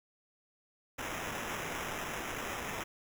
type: noise with sample-and-hold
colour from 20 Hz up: blue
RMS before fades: -39 dBFS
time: 0.98-2.84 s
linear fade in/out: 10 ms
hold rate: 4410 Hz
effects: none